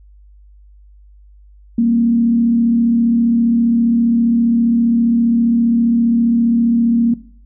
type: tone with frequency modulation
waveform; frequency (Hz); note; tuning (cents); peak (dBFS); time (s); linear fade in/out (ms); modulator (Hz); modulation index
sine; 233.1; A#3; 0; -10; 1.78-7.14; 5; 35; 0.35
effects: noise-tail reverb RT60 0.5 s tail -17 dB re dry + added 50 Hz sine -41 dBFS peak until 7.45 s